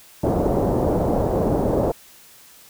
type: low-pass noise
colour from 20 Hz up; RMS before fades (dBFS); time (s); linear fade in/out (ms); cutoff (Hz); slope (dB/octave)
white; -20; 0.23-1.92; 10; 650; 24
effects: white hiss -48 dBFS RMS until 2.69 s